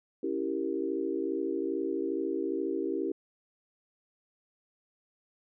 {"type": "chord", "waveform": "sine", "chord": "C# diminished seventh", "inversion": "none", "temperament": "equal", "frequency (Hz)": [277.2, 329.6, 392, 466.2], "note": ["C#4", "E4", "G4", "Bb4"], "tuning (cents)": [0, 0, 0, 0], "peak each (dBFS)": [-36, -33, -33, -38], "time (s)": [0.23, 3.12], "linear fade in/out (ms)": 5, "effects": []}